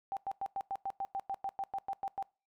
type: tone bursts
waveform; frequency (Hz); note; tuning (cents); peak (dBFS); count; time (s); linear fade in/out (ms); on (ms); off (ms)
sine; 784; G5; 0; -33; 15; 0.12-2.226; 0; 48; 99
effects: noise-tail reverb RT60 0.3 s tail -22 dB re dry